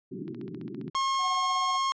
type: band-pass noise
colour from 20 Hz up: white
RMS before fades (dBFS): -38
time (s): 0.11-0.9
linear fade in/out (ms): 10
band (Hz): 120 to 390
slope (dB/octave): 96
type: click train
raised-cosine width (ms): 0.3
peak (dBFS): -35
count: 17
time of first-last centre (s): 0.28-1.347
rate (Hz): 15
type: tone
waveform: 45% pulse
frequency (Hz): 1078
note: C#6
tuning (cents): -49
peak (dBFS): -25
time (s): 0.95-1.92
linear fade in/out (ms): 0
type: tone with tremolo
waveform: triangle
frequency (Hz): 743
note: F#5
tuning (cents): +7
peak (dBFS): -30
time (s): 1.18-1.8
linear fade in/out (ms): 50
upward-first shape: sine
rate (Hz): 16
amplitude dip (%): 60
effects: resampled to 16000 Hz